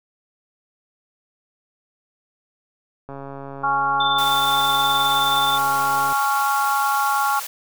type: click train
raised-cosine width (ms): 1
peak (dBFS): -21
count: 420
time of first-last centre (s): 3.09-6.126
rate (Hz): 138
type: harmonic tone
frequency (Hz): 277.2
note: C#4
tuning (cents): 0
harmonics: 3 / 4 / 5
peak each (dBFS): -21 / -22 / -23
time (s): 3.63-7.4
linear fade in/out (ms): 10
type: tone with tremolo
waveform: sine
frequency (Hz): 3543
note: A7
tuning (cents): +11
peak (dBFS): -19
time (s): 4-5.58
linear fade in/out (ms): 5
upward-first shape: sine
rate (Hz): 19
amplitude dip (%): 50
type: high-pass noise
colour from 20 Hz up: white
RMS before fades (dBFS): -31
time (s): 4.18-7.47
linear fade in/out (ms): 5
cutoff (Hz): 620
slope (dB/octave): 12
effects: none